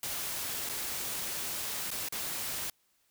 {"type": "noise with dropouts", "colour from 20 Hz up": "white", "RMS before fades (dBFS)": -36, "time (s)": [0.03, 2.7], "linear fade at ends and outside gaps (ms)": 2, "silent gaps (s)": [[0.691, 0.695], [1.906, 1.913], [2.087, 2.123]], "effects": ["white hiss -72 dBFS RMS until 3.1 s"]}